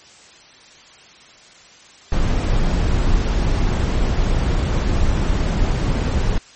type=noise; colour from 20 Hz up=brown; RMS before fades=-17 dBFS; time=2.12-6.38 s; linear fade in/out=2 ms; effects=white hiss -45 dBFS RMS until 6.55 s + MP3 32 kbps